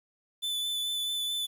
45% pulse tone with vibrato, 3500 Hz, A7, 10 cents flat, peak -29 dBFS, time 0.42-1.47 s, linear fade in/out 20 ms, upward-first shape sine, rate 4.6 Hz, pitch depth 13 cents each way, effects 10-bit

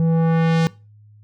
square tone with low-pass filter sweep, 163.8 Hz, E3, 11 cents flat, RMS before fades -17 dBFS, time 0-0.67 s, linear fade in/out 0 ms, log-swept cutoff 350 to 6500 Hz, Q 0.82, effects noise-tail reverb RT60 0.3 s tail -21 dB re dry + added 105 Hz sine -45 dBFS peak until 1.23 s

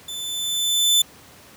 sawtooth tone with level ramp, 3520 Hz, A7, in tune, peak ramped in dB -27 to -10 dBFS, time 0.08-1.02 s, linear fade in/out 5 ms, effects pink hiss -47 dBFS RMS until 1.56 s + high-pass 80 Hz 12 dB/octave

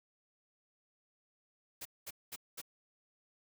white noise bursts, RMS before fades -44 dBFS, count 4, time 1.81-2.616 s, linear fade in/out 10 ms, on 44 ms, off 210 ms, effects none

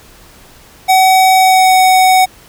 square tone with pitch glide, 754 to 747.9 Hz, F#5 to F#5, +32 to +18 cents, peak -6 dBFS, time 0.88-2.26 s, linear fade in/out 20 ms, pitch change -14 cents, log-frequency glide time 1.35-1.76 s, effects pink hiss -41 dBFS RMS until 2.48 s

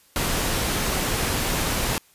pink noise, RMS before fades -24 dBFS, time 0.16-1.98 s, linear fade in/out 0 ms, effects white hiss -57 dBFS RMS until 2.14 s + resampled to 32000 Hz

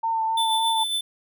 sine tone with vibrato, 898 Hz, A5, 35 cents sharp, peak -21 dBFS, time 0.03-0.84 s, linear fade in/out 10 ms, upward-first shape sine, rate 3.5 Hz, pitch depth 21 cents each way
square tone with tremolo, 3520 Hz, A7, in tune, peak -22 dBFS, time 0.37-1.01 s, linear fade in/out 5 ms, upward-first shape triangle, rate 7.3 Hz, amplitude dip 50%
effects none

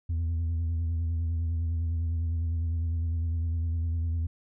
sine tone with vibrato, 82.8 Hz, E2, 8 cents sharp, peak -23 dBFS, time 0.09-4.27 s, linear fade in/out 10 ms, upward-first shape sine, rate 9.9 Hz, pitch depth 43 cents each way, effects tanh soft clip ceiling -25 dBFS

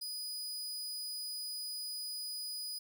sawtooth tone, 4960 Hz, D#8, 6 cents flat, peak -36 dBFS, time 0.01-2.79 s, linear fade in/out 10 ms, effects none

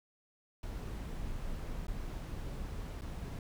brown noise with dropouts, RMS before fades -40 dBFS, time 0.63-3.39 s, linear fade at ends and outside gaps 2 ms, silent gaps 1.869-1.881 / 3.011-3.018 s, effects none

